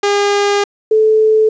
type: tone pair in turn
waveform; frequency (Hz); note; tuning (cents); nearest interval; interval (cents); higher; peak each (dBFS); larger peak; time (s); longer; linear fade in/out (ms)
sawtooth / sine; 405.9 / 435.5; G#4 / A4; -40 / -18; minor second; 122; second; -7; neither; 0.03-0.64 / 0.91-1.49; first; 5
effects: resampled to 16000 Hz + 8-bit